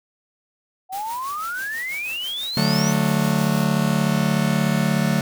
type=exponential sweep; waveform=sine; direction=up; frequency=738 to 6272 Hz; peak=-25 dBFS; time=0.89-2.94 s; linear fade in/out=50 ms
type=noise with tremolo; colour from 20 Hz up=white; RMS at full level=-36 dBFS; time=0.92-3.65 s; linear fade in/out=10 ms; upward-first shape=triangle; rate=6.1 Hz; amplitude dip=65%
type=chord; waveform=45% pulse; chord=D major; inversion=none; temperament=just; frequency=146.83 / 183.54 / 220.2 Hz; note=D3 / F#3 / A3; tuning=0 / -14 / +2 cents; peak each=-22 dBFS; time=2.57-5.21 s; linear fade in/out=2 ms
effects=none